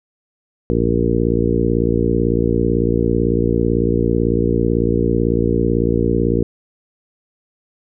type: harmonic tone with a mistuned harmonic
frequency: 58 Hz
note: A#1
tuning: 8 cents flat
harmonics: 1 / 2 / 3 / 4 / 5 / 6 / 7 / 8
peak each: -22 / -22 / -22 / -22 / -22 / -22 / -22 / -22 dBFS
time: 0.7-6.43 s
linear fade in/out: 0 ms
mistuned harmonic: 1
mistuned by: +51 cents
effects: none